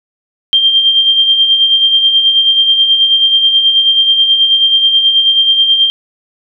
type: tone with tremolo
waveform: sine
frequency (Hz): 3176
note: G7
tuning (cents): +22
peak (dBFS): -4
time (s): 0.53-5.9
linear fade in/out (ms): 0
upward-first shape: sine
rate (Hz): 9.3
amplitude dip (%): 50
effects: none